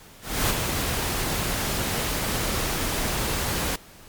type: noise with ADSR envelope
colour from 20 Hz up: pink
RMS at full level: -21 dBFS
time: 0.21-3.76 s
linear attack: 290 ms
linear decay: 14 ms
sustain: -5 dB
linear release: 5 ms
effects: pink hiss -48 dBFS RMS until 4.08 s + MP3 96 kbps